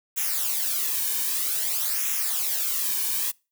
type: noise with flanger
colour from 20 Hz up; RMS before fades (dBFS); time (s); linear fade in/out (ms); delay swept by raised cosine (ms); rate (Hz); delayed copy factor
blue; -26; 0.16-3.32; 20; 0.22 to 1.52; 0.52; -0.7
effects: noise-tail reverb RT60 0.3 s tail -26 dB re dry